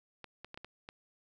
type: clicks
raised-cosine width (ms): 0.3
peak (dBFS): -29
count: 6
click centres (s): 0.243 / 0.446 / 0.544 / 0.575 / 0.646 / 0.889
effects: none